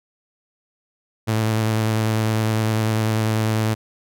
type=tone with vibrato; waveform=sawtooth; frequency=109.9 Hz; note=A2; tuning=2 cents flat; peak=-14 dBFS; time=1.27-3.75 s; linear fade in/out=20 ms; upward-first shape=sine; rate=10 Hz; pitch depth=25 cents each way; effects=none